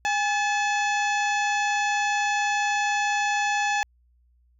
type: harmonic tone with a mistuned harmonic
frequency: 862 Hz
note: A5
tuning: 36 cents flat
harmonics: 1 / 2 / 3 / 4 / 5 / 6 / 7 / 8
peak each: -24 / -27 / -30 / -37 / -40 / -44 / -38 / -40 dBFS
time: 0.05-3.83 s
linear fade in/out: 0 ms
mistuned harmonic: 1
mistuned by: -87 cents
effects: added 60 Hz sine -59 dBFS peak until 4.59 s